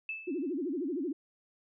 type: tone with exponential decay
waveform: sine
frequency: 2626 Hz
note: E7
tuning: 7 cents flat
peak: -32 dBFS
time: 0.09-0.52 s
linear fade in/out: 2 ms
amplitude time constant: 92 ms
type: tone with vibrato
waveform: sine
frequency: 311.6 Hz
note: D#4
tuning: 3 cents sharp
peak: -31 dBFS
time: 0.27-1.13 s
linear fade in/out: 10 ms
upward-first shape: sine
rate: 13 Hz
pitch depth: 300 cents each way
effects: none